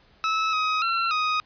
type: tone with pitch steps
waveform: sawtooth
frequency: 1300 / 1264 / 1356 / 1250 Hz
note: E6 / D#6 / E6 / D#6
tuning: -24 / +27 / +49 / +8 cents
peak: -18 dBFS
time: 0.24-1.4 s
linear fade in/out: 0 ms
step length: 290 ms
effects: pink hiss -58 dBFS RMS until 1.45 s + resampled to 11025 Hz